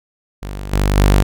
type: tone with level steps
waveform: sawtooth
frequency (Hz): 49.19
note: G1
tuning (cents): +7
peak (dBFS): -21 / -9 / -5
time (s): 0.42-1.23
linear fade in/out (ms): 10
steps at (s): 0.73 / 0.97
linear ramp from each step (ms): 5
effects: none